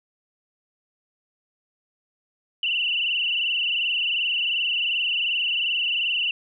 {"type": "tone with frequency modulation", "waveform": "sine", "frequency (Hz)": 2848, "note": "F7", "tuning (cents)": 33, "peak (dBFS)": -21, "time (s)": [2.63, 6.31], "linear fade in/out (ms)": 2, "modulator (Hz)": 22.7, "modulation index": 6.9, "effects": []}